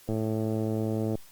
click train, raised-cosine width 2 ms, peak -17 dBFS, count 118, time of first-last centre 0.09-1.154 s, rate 110 Hz, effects white hiss -55 dBFS RMS until 1.31 s + Opus 48 kbps

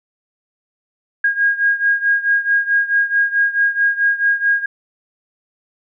sine beating tone pair, 1630 / 1634.6 Hz, G#6 / G#6, -33 / -28 cents, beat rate 4.6 Hz, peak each -15 / -18 dBFS, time 1.24-4.66 s, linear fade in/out 5 ms, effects none

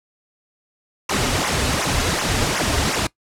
pink noise with flanger, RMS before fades -20 dBFS, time 1.09-3.07 s, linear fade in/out 5 ms, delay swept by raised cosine 0.23 to 6.13 ms, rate 2.7 Hz, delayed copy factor -0.9, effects noise-tail reverb RT60 0.1 s tail -20 dB re dry + low-pass 9000 Hz 12 dB/octave

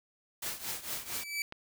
white noise with tremolo, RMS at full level -35 dBFS, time 0.42-1.24 s, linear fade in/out 5 ms, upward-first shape triangle, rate 4.4 Hz, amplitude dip 85%
sawtooth tone with exponential growth, 2307 Hz, D7, 31 cents flat, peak -26 dBFS, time 0.91-1.42 s, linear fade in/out 1 ms, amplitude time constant 110 ms
click, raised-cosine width 0.3 ms, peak -26 dBFS, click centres 1.524 s
effects none

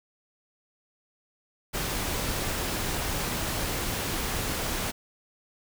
pink noise, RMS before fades -30 dBFS, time 1.73-4.92 s, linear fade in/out 20 ms, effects none

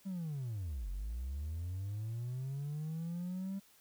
triangle linear two-way sweep, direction down then up, 198 to 44 to 198 Hz, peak -34 dBFS, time 0.05-3.6 s, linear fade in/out 20 ms, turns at 0.89 s, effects tanh soft clip ceiling -32 dBFS + white hiss -65 dBFS RMS until 3.8 s

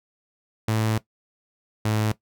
sawtooth tone pair in turn, 110 / 107.99 Hz, A2 / A2, 0 / -32 cents, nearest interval unison, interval 32 cents, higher first, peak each -17 dBFS, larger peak neither, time 0.68-0.98 / 1.85-2.12 s, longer first, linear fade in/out 5 ms, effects noise-tail reverb RT60 0.1 s tail -17 dB re dry

